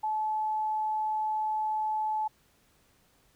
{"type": "tone", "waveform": "sine", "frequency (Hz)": 863, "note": "A5", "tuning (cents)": -34, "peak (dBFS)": -27, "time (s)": [0.03, 2.28], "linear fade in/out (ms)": 10, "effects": ["pink hiss -66 dBFS RMS until 3.35 s"]}